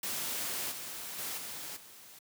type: noise with level steps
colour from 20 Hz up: white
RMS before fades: -36 / -42 / -38 / -42 / -53 dBFS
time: 0.03-2.19 s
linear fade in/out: 5 ms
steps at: 0.71 / 1.18 / 1.37 / 1.76 s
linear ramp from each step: 10 ms
effects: high-pass 100 Hz 12 dB/octave